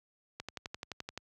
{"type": "click train", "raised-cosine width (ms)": 0.2, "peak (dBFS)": -22, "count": 10, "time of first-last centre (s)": [0.4, 1.176], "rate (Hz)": 11.6, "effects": ["high-pass 60 Hz 12 dB/octave"]}